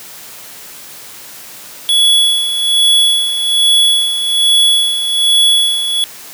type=tone with tremolo; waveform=square; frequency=3384 Hz; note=G#7; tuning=32 cents sharp; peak=-7 dBFS; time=1.89-6.04 s; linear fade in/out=0 ms; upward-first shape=sine; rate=1.2 Hz; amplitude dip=60%; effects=white hiss -33 dBFS RMS until 6.33 s + high-pass 100 Hz 12 dB/octave